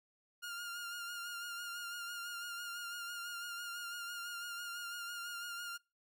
sawtooth tone with vibrato, 1410 Hz, F6, 16 cents sharp, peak -38 dBFS, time 0.42-5.78 s, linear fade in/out 20 ms, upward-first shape sine, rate 6 Hz, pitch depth 31 cents each way, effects noise-tail reverb RT60 0.3 s tail -26 dB re dry

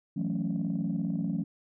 sine chord, F# minor seventh, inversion third, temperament equal, 164.81 / 185 / 220 / 277.2 Hz, E3 / F#3 / A3 / C#4, 0 / 0 / 0 / 0 cents, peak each -32 / -31 / -33 / -34 dBFS, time 0.16-1.44 s, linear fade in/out 10 ms, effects tanh soft clip ceiling -22 dBFS

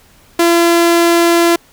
sawtooth tone, 340 Hz, F4, 46 cents flat, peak -4 dBFS, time 0.39-1.56 s, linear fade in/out 5 ms, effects pink hiss -47 dBFS RMS until 1.72 s

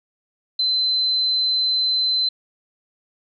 sine tone, 4060 Hz, B7, 47 cents sharp, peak -17 dBFS, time 0.59-2.29 s, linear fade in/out 5 ms, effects none

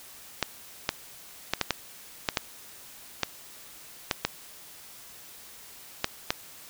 clicks, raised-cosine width 0.2 ms, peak -6 dBFS, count 12, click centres 0.427 / 0.891 / 1.536 / 1.613 / 1.707 / 2.288 / 2.372 / 3.233 / 4.112 / 4.25 / 6.044 / 6.305 s, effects white hiss -48 dBFS RMS until 6.69 s

